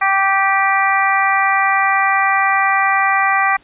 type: harmonic tone with a mistuned harmonic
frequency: 390 Hz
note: G4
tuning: 9 cents flat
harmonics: 2 / 3 / 4 / 5 / 6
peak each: -17 / -17 / -22 / -17 / -22 dBFS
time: 0.01-3.57 s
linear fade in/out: 10 ms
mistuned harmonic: 6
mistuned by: +19 cents
effects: pink hiss -51 dBFS RMS until 3.63 s + resampled to 8000 Hz